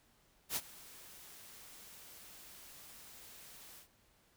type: noise with ADSR envelope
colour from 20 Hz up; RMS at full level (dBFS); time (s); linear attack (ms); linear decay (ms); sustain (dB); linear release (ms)
white; -35; 0.49-3.88; 70; 45; -20; 99
effects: pink hiss -70 dBFS RMS until 4.36 s

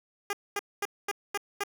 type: tone bursts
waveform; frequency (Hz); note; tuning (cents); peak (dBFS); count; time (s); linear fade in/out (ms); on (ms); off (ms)
10% pulse; 405.7; G#4; -41; -20; 6; 0.3-1.636; 2; 31; 230
effects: none

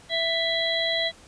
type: harmonic tone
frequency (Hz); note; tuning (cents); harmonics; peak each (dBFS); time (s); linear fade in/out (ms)
661; E5; +5; 1 / 3 / 5 / 6; -28 / -28 / -28 / -28; 0.09-1.12; 50
effects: pink hiss -51 dBFS RMS until 1.27 s + resampled to 22050 Hz

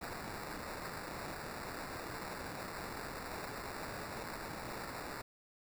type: noise with sample-and-hold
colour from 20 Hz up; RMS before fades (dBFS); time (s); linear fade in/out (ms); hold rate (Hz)
violet; -44; 0.01-5.22; 10; 3150
effects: none

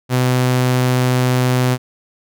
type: tone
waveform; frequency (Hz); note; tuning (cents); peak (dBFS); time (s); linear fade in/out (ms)
sawtooth; 126.5; B2; +42; -9; 0.09-1.78; 50
effects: none

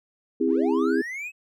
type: chord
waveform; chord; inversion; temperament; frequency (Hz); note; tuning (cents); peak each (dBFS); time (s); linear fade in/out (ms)
sine; C augmented; none; equal with one note detuned; 261.6 / 329.6 / 406.8; C4 / E4 / G#4; 0 / 0 / -36; -24; 0.4-1.02; 10
type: linear sweep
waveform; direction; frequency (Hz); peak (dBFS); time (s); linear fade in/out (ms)
triangle; up; 170.3 to 2610; -29; 0.46-1.32; 50
effects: none

